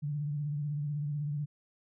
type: tone with vibrato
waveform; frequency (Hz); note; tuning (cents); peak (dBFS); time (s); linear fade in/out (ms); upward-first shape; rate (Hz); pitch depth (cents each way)
sine; 146.83; D3; 0; -31; 0.02-1.46; 20; triangle; 16; 70
effects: none